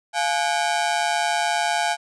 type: ring-modulated tone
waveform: sawtooth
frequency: 773 Hz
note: G5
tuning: 24 cents flat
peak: -13 dBFS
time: 0.13-1.97 s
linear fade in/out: 50 ms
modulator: 75.4 Hz
effects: resampled to 22050 Hz